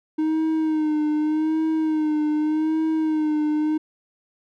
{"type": "tone with vibrato", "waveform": "triangle", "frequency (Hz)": 310, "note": "D#4", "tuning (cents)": -6, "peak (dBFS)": -17, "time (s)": [0.18, 3.78], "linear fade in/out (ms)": 10, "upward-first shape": "sine", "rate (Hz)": 0.84, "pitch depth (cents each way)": 44, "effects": []}